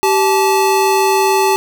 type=tone pair together; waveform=square; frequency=386.9 / 868.6 Hz; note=G4 / A5; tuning=-23 / -23 cents; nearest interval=octave + major second; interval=1400 cents; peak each=-14 dBFS; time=0.03-1.56 s; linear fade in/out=0 ms; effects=none